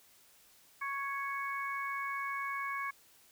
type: harmonic tone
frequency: 554.4 Hz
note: C#5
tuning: in tune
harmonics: 2 / 3 / 4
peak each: -37 / -41 / -40 dBFS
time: 0.81-2.91 s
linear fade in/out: 10 ms
effects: white hiss -63 dBFS RMS until 3.31 s